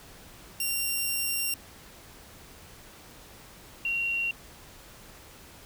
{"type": "tone pair in turn", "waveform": ["5% pulse", "sine"], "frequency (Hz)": [2765, 2751], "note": ["F7", "F7"], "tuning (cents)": [-18, -27], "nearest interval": "unison", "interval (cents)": 9, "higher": "first", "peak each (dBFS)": [-18, -26], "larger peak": "first", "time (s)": [[0.6, 1.54], [3.85, 4.31]], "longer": "first", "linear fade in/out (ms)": 2, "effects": ["pink hiss -50 dBFS RMS until 5.65 s"]}